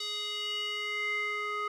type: tone with band-pass filter sweep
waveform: square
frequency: 417.5 Hz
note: G#4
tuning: 9 cents sharp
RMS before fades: -34 dBFS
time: 0-1.68 s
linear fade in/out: 5 ms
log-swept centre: 4100 to 1500 Hz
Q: 4.4
effects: none